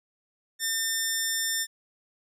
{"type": "tone", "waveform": "10% pulse", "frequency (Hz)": 1800, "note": "A6", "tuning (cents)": 39, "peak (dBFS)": -17, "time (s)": [0.59, 1.67], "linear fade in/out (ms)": 50, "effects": []}